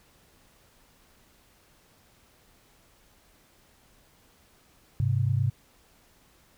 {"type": "tone pair together", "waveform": "sine", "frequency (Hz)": [102.3, 131.3], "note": ["G#2", "C3"], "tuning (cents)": [-26, 6], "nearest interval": "major third", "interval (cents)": 432, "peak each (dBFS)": -25, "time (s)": [5, 5.5], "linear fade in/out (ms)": 0, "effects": ["pink hiss -61 dBFS RMS until 6.57 s"]}